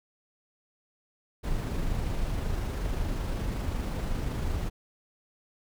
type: noise with amplitude modulation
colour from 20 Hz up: brown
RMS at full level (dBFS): -29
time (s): 1.43-4.7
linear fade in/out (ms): 20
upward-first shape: sine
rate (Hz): 25.4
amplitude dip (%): 25
effects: none